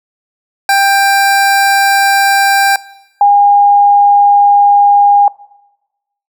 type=tone pair in turn; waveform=25% pulse / sine; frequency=791 / 812.8 Hz; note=G5 / G#5; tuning=+15 / -38 cents; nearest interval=unison; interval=47 cents; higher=second; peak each=-3 dBFS; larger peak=neither; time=0.69-2.76 / 3.21-5.28 s; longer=neither; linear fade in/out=2 ms; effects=noise-tail reverb RT60 1.0 s tail -21 dB re dry